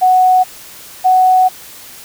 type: tone pair in turn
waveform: sine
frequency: 740 / 743.2 Hz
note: F#5 / F#5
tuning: 0 / +7 cents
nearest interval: unison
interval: 7 cents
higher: second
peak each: -6 dBFS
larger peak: neither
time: 0.01-0.44 / 1.04-1.49 s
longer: second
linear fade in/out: 20 ms
effects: white hiss -35 dBFS RMS until 2.04 s